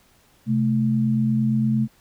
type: tone pair together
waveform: sine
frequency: 129.9 / 218.6 Hz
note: C3 / A3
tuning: -12 / -11 cents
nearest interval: major sixth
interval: 901 cents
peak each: -22 / -19 dBFS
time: 0.46-1.88 s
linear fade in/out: 50 ms
effects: pink hiss -58 dBFS RMS until 2 s